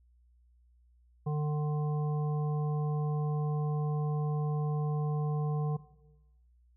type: harmonic tone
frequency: 150 Hz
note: D3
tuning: 37 cents sharp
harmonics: 1 / 3 / 5 / 7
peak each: -29 / -39 / -43 / -46 dBFS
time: 1.26-5.77 s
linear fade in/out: 10 ms
effects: noise-tail reverb RT60 1.0 s tail -17 dB re dry + added 60 Hz sine -61 dBFS peak until 6.76 s